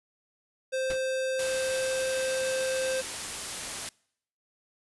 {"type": "tone", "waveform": "square", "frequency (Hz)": 523.3, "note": "C5", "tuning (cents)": 0, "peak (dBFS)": -28, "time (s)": [0.72, 3.02], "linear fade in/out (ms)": 20}
{"type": "noise with exponential decay", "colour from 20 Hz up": "pink", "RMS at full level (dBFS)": -32, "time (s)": [0.9, 1.02], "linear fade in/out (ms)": 2, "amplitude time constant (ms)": 25}
{"type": "noise", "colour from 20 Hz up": "white", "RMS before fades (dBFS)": -35, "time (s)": [1.39, 3.89], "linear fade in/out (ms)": 2}
{"effects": ["noise-tail reverb RT60 0.7 s tail -26 dB re dry", "resampled to 24000 Hz"]}